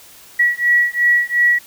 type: beating tone pair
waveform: sine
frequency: 1928 / 1930.8 Hz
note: B6 / B6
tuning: -42 / -40 cents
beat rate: 2.8 Hz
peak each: -15 dBFS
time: 0.39-1.59 s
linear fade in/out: 10 ms
effects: white hiss -43 dBFS RMS until 1.66 s